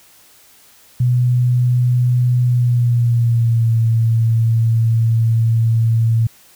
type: tone with pitch glide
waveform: sine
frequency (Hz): 123.47 to 113.88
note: B2 to A#2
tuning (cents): 0 to -40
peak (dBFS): -11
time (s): 1-6.27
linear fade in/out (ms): 5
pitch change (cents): -140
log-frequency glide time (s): 2.42-3.75
effects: white hiss -48 dBFS RMS until 6.55 s